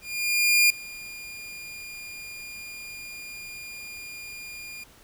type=tone with ADSR envelope; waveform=sawtooth; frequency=2416 Hz; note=D7; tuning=48 cents sharp; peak=-12 dBFS; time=0.01-4.84 s; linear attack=690 ms; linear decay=4 ms; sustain=-22 dB; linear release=7 ms; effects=pink hiss -54 dBFS RMS until 5.03 s